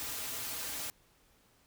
white noise with comb filter, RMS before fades -39 dBFS, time 0-0.9 s, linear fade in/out 0 ms, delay 5.4 ms, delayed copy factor -0.9, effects pink hiss -67 dBFS RMS until 1.66 s

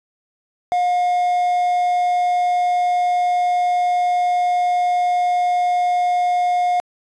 triangle tone with quantisation, 715 Hz, F5, 41 cents sharp, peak -13 dBFS, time 0.72-6.8 s, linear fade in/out 0 ms, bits 6, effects resampled to 22050 Hz

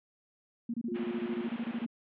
sine tone bursts, 233.6 Hz, A#3, 4 cents sharp, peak -31 dBFS, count 16, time 0.69-1.864 s, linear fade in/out 5 ms, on 49 ms, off 26 ms
sine tone, 355 Hz, F4, 28 cents sharp, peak -36 dBFS, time 0.88-1.47 s, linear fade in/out 5 ms
pink band-pass noise, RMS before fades -47 dBFS, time 0.94-1.86 s, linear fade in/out 20 ms, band 250 to 3200 Hz, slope 48 dB/octave
effects none

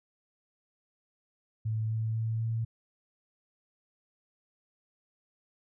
sine tone with pitch steps, 110 / 111.15 / 112.31 / 113.49 Hz, A2 / A2 / A2 / A#2, 0 / +18 / +36 / -46 cents, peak -28 dBFS, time 1.65-2.65 s, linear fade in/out 10 ms, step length 250 ms, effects none

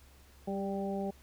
harmonic tone with a mistuned harmonic, 196 Hz, G3, in tune, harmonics 1 / 2 / 3 / 4, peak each -35 / -38 / -40 / -41 dBFS, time 0.47-1.11 s, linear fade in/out 10 ms, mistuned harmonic 2, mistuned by +17 cents, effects added 68 Hz sine -57 dBFS peak until 1.22 s + pink hiss -62 dBFS RMS until 1.22 s

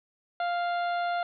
harmonic tone, 698.5 Hz, F5, in tune, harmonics 1 / 2 / 3 / 4 / 5 / 6, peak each -27 / -34 / -44 / -48 / -46 / -49 dBFS, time 0.4-1.23 s, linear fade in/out 2 ms, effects none

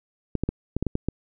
clicks, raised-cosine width 3 ms, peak -11 dBFS, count 8, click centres 0.353 / 0.436 / 0.49 / 0.766 / 0.826 / 0.867 / 0.954 / 1.086 s, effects none

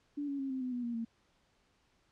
sine tone with pitch steps, 289.4 / 279.9 / 270.6 / 261.7 / 253.1 / 244.8 / 236.7 / 228.9 Hz, D4 / C#4 / C#4 / C4 / B3 / B3 / A#3 / A#3, -25 / +17 / -42 / 0 / +43 / -15 / +27 / -31 cents, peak -34 dBFS, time 0.17-1.05 s, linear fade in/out 10 ms, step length 110 ms, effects pink hiss -72 dBFS RMS until 2.11 s + low-pass 6000 Hz 12 dB/octave

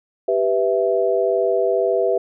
sine chord, E minor, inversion first, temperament equal, 392 / 493.9 / 659.3 Hz, G4 / B4 / E5, 0 / 0 / 0 cents, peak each -20 dBFS, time 0.28-2.18 s, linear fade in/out 5 ms, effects none

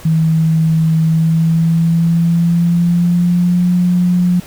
sine tone with pitch glide, 160.5 to 178.09 Hz, E3 to F3, -46 to +34 cents, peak -9 dBFS, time 0.05-4.4 s, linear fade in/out 5 ms, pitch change +180 cents, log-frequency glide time 1.04-3.69 s, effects pink hiss -37 dBFS RMS until 4.46 s

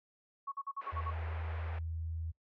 sine tone bursts, 1108.7 Hz, C#6, in tune, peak -36 dBFS, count 7, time 0.47-1.108 s, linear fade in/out 10 ms, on 50 ms, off 48 ms
pink band-pass noise, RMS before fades -49 dBFS, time 0.81-1.79 s, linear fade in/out 5 ms, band 430 to 2300 Hz, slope 24 dB/octave
sine tone with pitch glide, 81.1 to 81.62 Hz, E2 to E2, -28 to -17 cents, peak -36 dBFS, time 0.92-2.32 s, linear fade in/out 20 ms, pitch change +11 cents, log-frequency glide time 1.17-1.66 s
effects noise-tail reverb RT60 0.1 s tail -21 dB re dry

